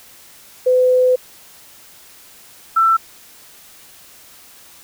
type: tone pair in turn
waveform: sine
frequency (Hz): 506 / 1335.3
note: B4 / E6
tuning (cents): +42 / +22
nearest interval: octave + perfect fourth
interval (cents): 1680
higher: second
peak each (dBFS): -10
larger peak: neither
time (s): 0.66-1.16 / 2.76-2.97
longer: first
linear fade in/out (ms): 10
effects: white hiss -44 dBFS RMS until 4.83 s